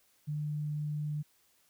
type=tone; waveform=sine; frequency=149.6 Hz; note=D3; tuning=32 cents sharp; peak=-32 dBFS; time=0.27-1.23 s; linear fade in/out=20 ms; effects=white hiss -69 dBFS RMS until 1.69 s